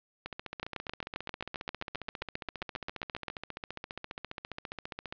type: two click trains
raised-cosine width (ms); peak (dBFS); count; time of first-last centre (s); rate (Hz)
0.3; -22 / -19; 73 / 21; 0.26-5.125 / 0.63-3.283; 14.8 / 7.54
effects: resampled to 11025 Hz + 8-bit